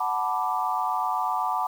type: chord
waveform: sine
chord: B minor seventh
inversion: second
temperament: equal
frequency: 740 / 880 / 987.8 / 1174.7 Hz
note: F#5 / A5 / B5 / D6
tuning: 0 / 0 / 0 / 0 cents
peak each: -29 dBFS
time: 0-1.67 s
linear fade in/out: 5 ms
effects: 8-bit